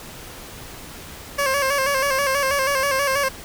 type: tone with vibrato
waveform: 15% pulse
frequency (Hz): 548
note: C#5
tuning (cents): -20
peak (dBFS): -12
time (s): 1.38-3.29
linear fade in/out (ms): 10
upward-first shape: square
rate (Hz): 6.2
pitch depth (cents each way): 56
effects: pink hiss -38 dBFS RMS until 3.44 s